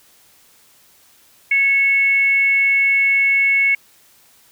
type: tone with frequency modulation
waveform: sine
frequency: 2201 Hz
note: C#7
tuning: 13 cents flat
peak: -12 dBFS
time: 1.51-3.75 s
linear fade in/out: 5 ms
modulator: 523 Hz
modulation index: 0.26
effects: white hiss -52 dBFS RMS until 4.51 s